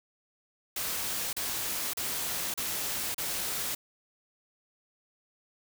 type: noise bursts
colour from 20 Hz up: white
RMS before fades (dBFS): -33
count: 5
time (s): 0.76-3.75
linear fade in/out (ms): 5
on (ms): 570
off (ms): 35
effects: none